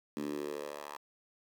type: tone with high-pass filter sweep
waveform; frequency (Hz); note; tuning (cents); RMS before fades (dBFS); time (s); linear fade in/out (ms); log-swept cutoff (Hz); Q
10% pulse; 73.2; D2; -5; -40; 0.17-0.97; 0; 240 to 870; 3.2
effects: 11-bit